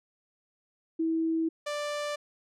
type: tone pair in turn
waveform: sine / sawtooth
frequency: 324.9 / 588.7 Hz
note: E4 / D5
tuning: -25 / +4 cents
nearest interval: minor seventh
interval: 1029 cents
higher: second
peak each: -25 / -27 dBFS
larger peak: first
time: 0.99-1.49 / 1.66-2.16 s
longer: neither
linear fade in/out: 10 ms
effects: low-pass 8000 Hz 12 dB/octave